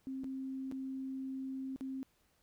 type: tone with dropouts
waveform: sine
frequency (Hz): 265.2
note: C4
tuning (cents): +23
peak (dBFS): -38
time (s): 0.07-2.03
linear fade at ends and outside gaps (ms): 0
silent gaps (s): 0.236-0.243 / 0.714-0.722 / 1.761-1.809
effects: pink hiss -73 dBFS RMS until 2.42 s